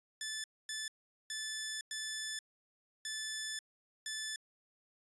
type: tone bursts at uneven times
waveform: 10% pulse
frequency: 1745 Hz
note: A6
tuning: 15 cents flat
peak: -29 dBFS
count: 6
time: 0.21-0.44 / 0.69-0.88 / 1.3-1.81 / 1.91-2.39 / 3.05-3.59 / 4.06-4.36 s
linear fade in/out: 2 ms
effects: resampled to 22050 Hz